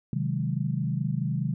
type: chord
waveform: sine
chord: Ab dominant seventh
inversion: first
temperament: equal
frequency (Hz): 130.81 / 155.56 / 185 / 207.7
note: C3 / Eb3 / Gb3 / Ab3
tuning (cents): 0 / 0 / 0 / 0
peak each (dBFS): -29 / -29 / -33 / -34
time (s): 0.13-1.54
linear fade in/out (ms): 2
effects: none